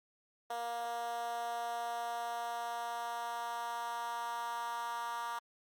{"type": "tone with high-pass filter sweep", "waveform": "10% pulse", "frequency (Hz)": 235.3, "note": "A#3", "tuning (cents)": 16, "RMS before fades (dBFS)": -39, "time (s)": [0.5, 5.39], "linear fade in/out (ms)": 5, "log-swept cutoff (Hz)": [630, 1000], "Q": 3.6, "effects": ["Opus 48 kbps"]}